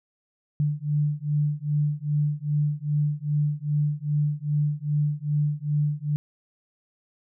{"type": "beating tone pair", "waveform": "sine", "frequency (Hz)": [146.83, 149.33], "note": ["D3", "D3"], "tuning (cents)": [0, 29], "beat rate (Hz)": 2.5, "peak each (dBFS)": [-25, -25], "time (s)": [0.6, 6.16], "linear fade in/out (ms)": 0, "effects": []}